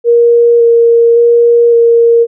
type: tone with vibrato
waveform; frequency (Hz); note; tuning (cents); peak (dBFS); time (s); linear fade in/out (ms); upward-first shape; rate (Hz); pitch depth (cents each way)
sine; 468.8; A#4; +10; -3; 0.04-2.27; 50; square; 0.89; 10
effects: none

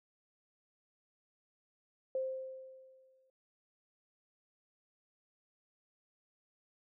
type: tone with exponential decay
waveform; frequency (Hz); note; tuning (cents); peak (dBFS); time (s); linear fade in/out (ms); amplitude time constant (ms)
sine; 524; C5; +2; -31; 2.15-3.3; 2; 250
effects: none

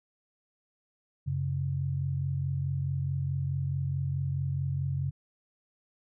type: tone pair together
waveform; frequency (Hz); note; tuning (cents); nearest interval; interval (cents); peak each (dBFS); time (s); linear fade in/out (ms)
sine; 92.9 / 137.57; F#2 / C#3; +7 / -13; perfect fifth; 680; -33 / -29; 1.26-5.11; 20
effects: none

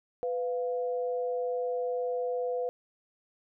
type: tone pair together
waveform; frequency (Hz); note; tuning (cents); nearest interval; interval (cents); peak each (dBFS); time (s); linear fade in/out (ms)
sine; 498.4 / 700.6; B4 / F5; +16 / +5; tritone; 589; -29 / -37; 0.23-2.69; 0
effects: none

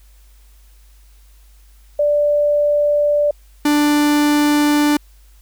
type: tone pair in turn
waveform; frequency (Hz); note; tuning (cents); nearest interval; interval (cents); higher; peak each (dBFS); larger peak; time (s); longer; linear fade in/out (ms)
sine / 45% pulse; 587.3 / 294.8; D5 / D4; 0 / +7; octave; 1193; first; -12; neither; 1.99-3.31 / 3.65-4.97; neither; 5
effects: added 50 Hz sine -44 dBFS peak until 5.41 s + white hiss -56 dBFS RMS until 5.41 s

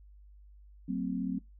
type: chord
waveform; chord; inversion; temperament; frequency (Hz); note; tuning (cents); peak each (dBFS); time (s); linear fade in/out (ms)
sine; F# diminished; none; equal with one note detuned; 185 / 225.7 / 261.6; F#3 / A3 / C4; 0 / +44 / 0; -34 / -37 / -34; 0.88-1.39; 10
effects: noise-tail reverb RT60 0.2 s tail -25 dB re dry + added 50 Hz sine -52 dBFS peak until 1.59 s

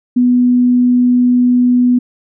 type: tone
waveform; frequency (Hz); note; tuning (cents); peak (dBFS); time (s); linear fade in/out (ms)
sine; 246.9; B3; 0; -7; 0.16-1.99; 10
effects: none

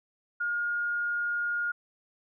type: tone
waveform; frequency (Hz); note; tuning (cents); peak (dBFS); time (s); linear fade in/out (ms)
sine; 1424; F6; +33; -27; 0.4-1.72; 10
effects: none

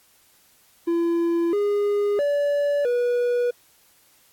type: tone with pitch steps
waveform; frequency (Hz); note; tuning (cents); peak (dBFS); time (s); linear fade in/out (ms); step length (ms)
triangle; 338.5 / 409.9 / 576 / 485.6; E4 / G#4 / D5 / B4; +46 / -23 / -34 / -29; -17; 0.87-3.51; 10; 660
effects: white hiss -58 dBFS RMS until 4.32 s + AAC 64 kbps

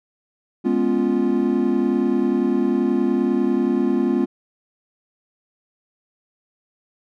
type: chord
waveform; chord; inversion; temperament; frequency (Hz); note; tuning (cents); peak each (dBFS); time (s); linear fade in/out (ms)
triangle; C# dominant seventh; second; equal; 207.7 / 246.9 / 277.2 / 349.2; G#3 / B3 / C#4 / E#4; 0 / 0 / 0 / 0; -22 / -19 / -21 / -20; 0.64-4.26; 20
effects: none

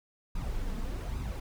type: noise with flanger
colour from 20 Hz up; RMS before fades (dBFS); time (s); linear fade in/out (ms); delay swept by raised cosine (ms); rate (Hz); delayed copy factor
brown; -34; 0.35-1.4; 5; 0.79 to 4.69; 1.2; +0.55
effects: none

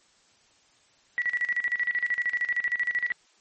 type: tone with tremolo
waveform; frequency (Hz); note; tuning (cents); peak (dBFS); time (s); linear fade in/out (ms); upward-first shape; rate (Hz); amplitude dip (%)
sine; 1943; B6; -29; -22; 1.18-3.12; 0; square; 13; 80
effects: white hiss -62 dBFS RMS until 3.4 s + MP3 32 kbps

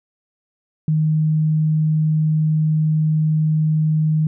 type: tone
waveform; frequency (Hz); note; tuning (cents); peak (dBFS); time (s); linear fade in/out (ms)
sine; 155.56; D#3; 0; -14; 0.88-4.27; 2
effects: none

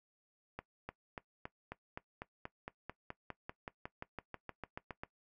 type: accelerating click train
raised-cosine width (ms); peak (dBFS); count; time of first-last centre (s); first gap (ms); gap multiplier
0.5; -27; 23; 0.59-5.035; 300; 0.96
effects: noise-tail reverb RT60 0.1 s tail -18 dB re dry

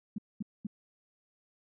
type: tone bursts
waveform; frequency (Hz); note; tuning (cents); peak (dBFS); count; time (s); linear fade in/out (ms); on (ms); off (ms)
sine; 208.7; G#3; +9; -32; 3; 0.16-0.669; 5; 23; 220
effects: none

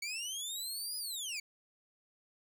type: linear two-way sweep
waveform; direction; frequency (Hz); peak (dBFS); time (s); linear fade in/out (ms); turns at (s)
20% pulse; up then down; 2237 to 5000 to 2237; -32; 0.02-1.4; 5; 0.97
effects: none

